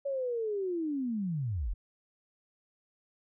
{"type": "linear sweep", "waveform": "sine", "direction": "down", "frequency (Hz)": [565, 34.65], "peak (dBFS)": -30, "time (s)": [0.05, 1.74], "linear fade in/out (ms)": 10, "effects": []}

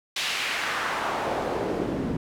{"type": "noise with band-pass filter sweep", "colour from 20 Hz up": "pink", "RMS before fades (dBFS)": -28, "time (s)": [0.16, 2.17], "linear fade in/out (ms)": 5, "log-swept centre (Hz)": [3500, 210], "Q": 1.3, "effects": []}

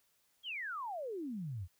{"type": "exponential sweep", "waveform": "sine", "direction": "down", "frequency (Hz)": [3365, 81.1], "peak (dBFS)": -38, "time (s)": [0.43, 1.68], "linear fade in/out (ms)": 50, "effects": ["white hiss -74 dBFS RMS until 1.79 s"]}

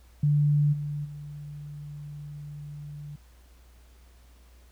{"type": "tone with level steps", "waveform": "sine", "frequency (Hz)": 146.83, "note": "D3", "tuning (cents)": 0, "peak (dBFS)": [-19, -29, -37], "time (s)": [0.23, 3.16], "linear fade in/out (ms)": 5, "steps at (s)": [0.72, 1.04], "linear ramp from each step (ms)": 20, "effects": ["added 60 Hz sine -52 dBFS peak until 4.71 s", "pink hiss -62 dBFS RMS until 4.71 s"]}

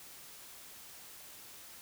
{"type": "silence", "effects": ["white hiss -52 dBFS RMS until 1.81 s"]}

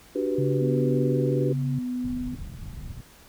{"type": "chord", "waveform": "sine", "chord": "G major seventh", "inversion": "second", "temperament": "equal", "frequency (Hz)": [293.7, 370, 392, 493.9], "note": ["D4", "F#4", "G4", "B4"], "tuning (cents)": [0, 0, 0, 0], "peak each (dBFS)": -29, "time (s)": [0.15, 1.53], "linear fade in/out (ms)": 10}
{"type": "tone with pitch glide", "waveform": "sine", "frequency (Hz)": [138.59, 137.63], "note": ["C#3", "C#3"], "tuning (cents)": [0, -12], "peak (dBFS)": -24, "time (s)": [0.38, 1.79], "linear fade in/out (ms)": 5, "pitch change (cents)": -12, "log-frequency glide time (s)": [0.59, 1.21]}
{"type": "tone with tremolo", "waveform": "sine", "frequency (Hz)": 249.1, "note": "B3", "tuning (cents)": 15, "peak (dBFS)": -26, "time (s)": [0.61, 2.35], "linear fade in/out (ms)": 2, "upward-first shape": "sine", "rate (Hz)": 0.9, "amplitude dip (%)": 60}
{"type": "low-pass noise", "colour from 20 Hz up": "pink", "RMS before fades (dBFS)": -37, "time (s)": [2.04, 3.01], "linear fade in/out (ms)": 2, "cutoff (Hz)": 190, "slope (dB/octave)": 24}
{"effects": ["pink hiss -52 dBFS RMS until 3.28 s"]}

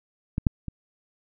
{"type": "clicks", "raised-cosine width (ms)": 5, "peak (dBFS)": [-13, -6, -20], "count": 3, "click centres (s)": [0.381, 0.468, 0.683], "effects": []}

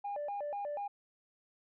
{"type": "tone with vibrato", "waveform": "sine", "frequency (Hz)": 690, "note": "F5", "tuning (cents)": -21, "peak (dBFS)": -34, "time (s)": [0.04, 0.88], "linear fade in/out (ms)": 10, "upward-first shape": "square", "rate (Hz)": 4.1, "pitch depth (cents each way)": 280, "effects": ["tanh soft clip ceiling -33 dBFS"]}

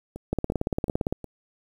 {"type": "two click trains", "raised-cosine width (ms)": 2, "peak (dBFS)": [-11, -23], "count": [15, 4], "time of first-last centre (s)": [[0.33, 1.125], [0.16, 1.243]], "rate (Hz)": [17.6, 2.77], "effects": ["8-bit"]}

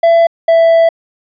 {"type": "tone pair in turn", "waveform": "triangle", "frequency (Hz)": [670, 661.9], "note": ["E5", "E5"], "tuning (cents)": [28, 7], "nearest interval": "unison", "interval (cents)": 21, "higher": "first", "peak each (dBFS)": -3, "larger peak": "neither", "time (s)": [[0.03, 0.27], [0.48, 0.89]], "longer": "second", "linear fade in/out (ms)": 5, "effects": ["resampled to 11025 Hz"]}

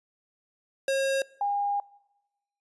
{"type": "tone pair in turn", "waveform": ["square", "sine"], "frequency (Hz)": [541, 810.6], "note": ["C#5", "G#5"], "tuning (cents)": [-42, -42], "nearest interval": "perfect fifth", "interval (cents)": 700, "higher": "second", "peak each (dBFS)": -24, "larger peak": "neither", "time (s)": [[0.88, 1.22], [1.41, 1.8]], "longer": "second", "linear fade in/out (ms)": 2, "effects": ["noise-tail reverb RT60 1.0 s tail -23 dB re dry", "resampled to 24000 Hz"]}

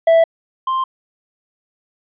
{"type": "tone pair in turn", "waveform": "triangle", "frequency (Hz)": [659.3, 1049.9], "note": ["E5", "C6"], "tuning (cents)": [0, 6], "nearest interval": "minor sixth", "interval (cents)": 806, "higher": "second", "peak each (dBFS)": [-6, -14], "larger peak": "first", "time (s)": [[0.07, 0.24], [0.67, 0.84]], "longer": "neither", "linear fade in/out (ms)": 5, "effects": ["resampled to 8000 Hz"]}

